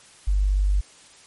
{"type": "tone", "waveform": "sine", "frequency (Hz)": 49, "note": "G1", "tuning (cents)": 0, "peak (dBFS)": -17, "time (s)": [0.27, 0.81], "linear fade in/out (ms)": 10, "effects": ["white hiss -50 dBFS RMS until 1.26 s", "MP3 48 kbps"]}